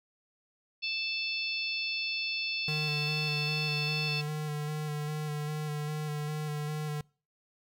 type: harmonic tone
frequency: 880 Hz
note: A5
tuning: in tune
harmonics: 3 / 4 / 5 / 6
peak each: -33 / -39 / -37 / -41 dBFS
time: 0.82-4.22 s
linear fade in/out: 20 ms
type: tone with vibrato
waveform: square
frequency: 150.8 Hz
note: D3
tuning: 46 cents sharp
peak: -33 dBFS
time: 2.68-7.01 s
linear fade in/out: 2 ms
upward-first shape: square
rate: 2.5 Hz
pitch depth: 20 cents each way
effects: noise-tail reverb RT60 0.4 s tail -25 dB re dry